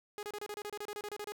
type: tone bursts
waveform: sawtooth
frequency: 415.3 Hz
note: G#4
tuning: in tune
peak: -35 dBFS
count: 15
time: 0.18-1.321 s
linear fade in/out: 0 ms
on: 49 ms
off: 29 ms
effects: 11-bit